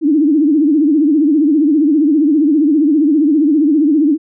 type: tone with vibrato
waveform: sine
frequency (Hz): 300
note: D4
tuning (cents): +37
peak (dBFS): -8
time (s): 0.01-4.18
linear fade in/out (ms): 50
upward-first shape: triangle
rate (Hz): 15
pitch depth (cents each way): 180
effects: none